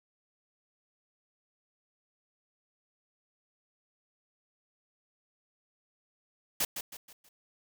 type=noise with echo; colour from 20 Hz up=white; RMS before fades=-29 dBFS; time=6.6-6.65 s; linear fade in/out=5 ms; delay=160 ms; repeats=4; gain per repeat=-8 dB; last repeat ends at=7.29 s; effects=none